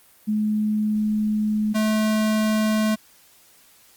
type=tone pair in turn; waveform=sine / square; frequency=213 / 216.1 Hz; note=G#3 / A3; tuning=+44 / -31 cents; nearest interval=unison; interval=25 cents; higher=second; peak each=-19 dBFS; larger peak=neither; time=0.27-1.74 / 1.74-2.96 s; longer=first; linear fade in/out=20 ms; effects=white hiss -54 dBFS RMS until 3.96 s + Opus 32 kbps